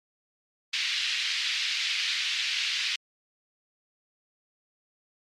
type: band-pass noise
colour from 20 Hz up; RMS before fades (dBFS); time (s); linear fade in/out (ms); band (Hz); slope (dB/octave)
pink; -29; 0.73-2.96; 5; 2200 to 4700; 24
effects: MP3 64 kbps

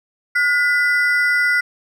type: ring-modulated tone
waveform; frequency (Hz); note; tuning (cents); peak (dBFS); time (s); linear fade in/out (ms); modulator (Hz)
triangle; 1720; A6; -40; -9; 0.35-1.61; 10; 278
effects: none

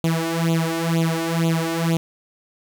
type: tone with flanger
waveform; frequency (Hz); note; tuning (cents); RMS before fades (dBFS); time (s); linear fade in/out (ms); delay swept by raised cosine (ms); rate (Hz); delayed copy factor
sawtooth; 164.81; E3; 0; -21; 0.04-1.97; 0; 0.28 to 2.78; 2.1; +0.9
effects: none

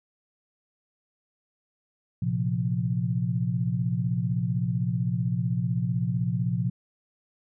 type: chord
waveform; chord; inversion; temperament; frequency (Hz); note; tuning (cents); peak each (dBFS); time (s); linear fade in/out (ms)
sine; Bb suspended second; none; equal with one note detuned; 115.07 / 130.81 / 174.61; Bb2 / C3 / F3; -22 / 0 / 0; -28; 2.22-6.7; 5
effects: none

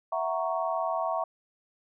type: chord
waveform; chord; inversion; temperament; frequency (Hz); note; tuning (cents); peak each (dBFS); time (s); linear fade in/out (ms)
sine; F# dominant seventh; third; equal; 659.3 / 740 / 932.3 / 1108.7; E5 / F#5 / A#5 / C#6; 0 / 0 / 0 / 0; -30 / -33 / -34 / -33; 0.12-1.24; 5
effects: none

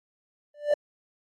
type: tone with exponential growth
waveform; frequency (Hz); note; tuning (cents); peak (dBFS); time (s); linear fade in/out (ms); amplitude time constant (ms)
triangle; 589; D5; +5; -14; 0.54-0.74; 5; 43
effects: AAC 32 kbps

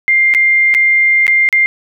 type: tone with dropouts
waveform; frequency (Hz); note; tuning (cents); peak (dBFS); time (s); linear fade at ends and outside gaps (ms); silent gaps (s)
sine; 2100; C7; +6; -7; 0.08-1.66; 0; 0.339-0.348 / 0.741-0.748 / 1.267-1.279 / 1.489-1.527
effects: none

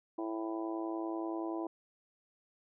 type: harmonic tone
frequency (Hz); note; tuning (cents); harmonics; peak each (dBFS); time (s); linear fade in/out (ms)
110.4; A2; +6; 3 / 4 / 5 / 6 / 7 / 8 / 9; -36 / -48 / -48 / -44 / -46 / -53 / -46; 0.18-1.67; 5
effects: none

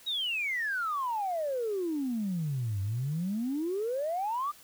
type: exponential two-way sweep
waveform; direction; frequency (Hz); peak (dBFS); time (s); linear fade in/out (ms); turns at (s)
sine; down then up; 3881 to 94.9 to 1223; -28; 0.06-4.52; 20; 2.81
effects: tanh soft clip ceiling -24 dBFS + white hiss -55 dBFS RMS until 4.63 s

